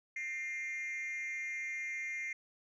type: tone with frequency modulation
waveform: sine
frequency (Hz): 2105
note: C7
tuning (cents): +10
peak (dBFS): -34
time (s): 0.16-2.33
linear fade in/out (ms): 5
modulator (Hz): 293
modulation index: 0.54
effects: tanh soft clip ceiling -36 dBFS